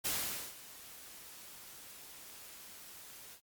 white noise with ADSR envelope, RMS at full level -34 dBFS, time 0.04-3.41 s, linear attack 16 ms, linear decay 480 ms, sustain -18 dB, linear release 84 ms, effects Opus 48 kbps

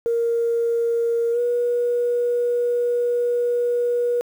sine tone with pitch glide, 466.2 to 481.8 Hz, A#4 to B4, 0 to -43 cents, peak -17 dBFS, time 0.06-4.21 s, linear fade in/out 0 ms, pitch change +57 cents, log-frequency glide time 1.32-1.39 s, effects tanh soft clip ceiling -13 dBFS + 8-bit

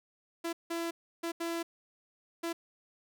sawtooth tone bursts at uneven times, 335.7 Hz, E4, 32 cents sharp, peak -29 dBFS, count 5, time 0.44-0.53 / 0.7-0.91 / 1.23-1.32 / 1.4-1.63 / 2.43-2.53 s, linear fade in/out 10 ms, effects none

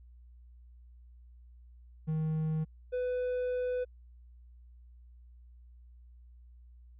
triangle tone pair in turn, 157.2 / 499.1 Hz, D#3 / B4, +18 / +18 cents, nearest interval octave + minor sixth, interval 2000 cents, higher second, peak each -27 / -28 dBFS, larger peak first, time 2.07-2.65 / 2.92-3.85 s, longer second, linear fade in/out 20 ms, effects added 60 Hz sine -52 dBFS peak until 6.99 s + resampled to 8000 Hz

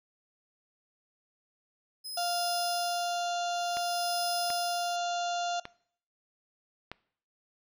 sawtooth tone with tremolo, 5080 Hz, D#8, 35 cents sharp, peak -30 dBFS, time 2.04-4.97 s, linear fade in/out 20 ms, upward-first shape sine, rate 0.55 Hz, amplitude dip 95%
harmonic tone, 698.5 Hz, F5, in tune, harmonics 1 / 2 / 4 / 5 / 6 / 7 / 8 / 9 / 10, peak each -30 / -40 / -43 / -43 / -44 / -51 / -49 / -47 / -50 dBFS, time 2.17-5.6 s, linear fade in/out 5 ms
clicks, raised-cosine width 0.3 ms, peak -22 dBFS, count 4, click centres 3.77 / 4.503 / 5.654 / 6.916 s
effects noise-tail reverb RT60 0.6 s tail -21 dB re dry

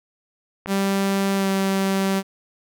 click, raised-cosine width 0.5 ms, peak -14 dBFS, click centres 0.66 s
sawtooth tone with pitch glide, 196 to 193.64 Hz, G3 to G3, 0 to -21 cents, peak -15 dBFS, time 0.67-2.23 s, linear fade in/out 50 ms, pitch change -21 cents, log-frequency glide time 1.36-1.47 s
effects none

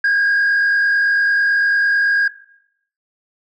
sine tone with frequency modulation, 1628 Hz, G#6, 35 cents flat, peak -10 dBFS, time 0.04-2.28 s, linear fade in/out 5 ms, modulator 49 Hz, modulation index 0.67, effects noise-tail reverb RT60 0.7 s tail -18 dB re dry + tanh soft clip ceiling -11 dBFS

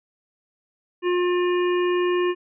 harmonic tone with a mistuned harmonic, 356.6 Hz, F4, 36 cents sharp, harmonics 1 / 3 / 5 / 7 / 8, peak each -19 / -29 / -33 / -36 / -37 dBFS, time 1.02-2.35 s, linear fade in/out 50 ms, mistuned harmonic 7, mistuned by -38 cents, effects none

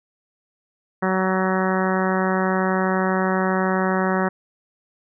harmonic tone, 187.8 Hz, F#3, 26 cents sharp, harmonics 1 / 2 / 3 / 4 / 5 / 6 / 7 / 8 / 9 / 10, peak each -22 / -25 / -27 / -28 / -29 / -30 / -30 / -31 / -32 / -32 dBFS, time 1.02-4.29 s, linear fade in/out 10 ms, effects none

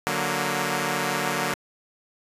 5% pulse chord, D augmented, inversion none, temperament equal, 146.83 / 185 / 233.1 Hz, D3 / F#3 / A#3, 0 / 0 / 0 cents, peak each -17 dBFS, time 0.07-1.54 s, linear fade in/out 0 ms, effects resampled to 32000 Hz

